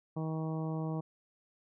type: harmonic tone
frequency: 158.9 Hz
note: D#3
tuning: 37 cents sharp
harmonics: 1 / 2 / 3 / 4 / 5 / 6 / 7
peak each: -34 / -40 / -44 / -46 / -48 / -50 / -51 dBFS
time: 0.16-1.01 s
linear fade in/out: 10 ms
effects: none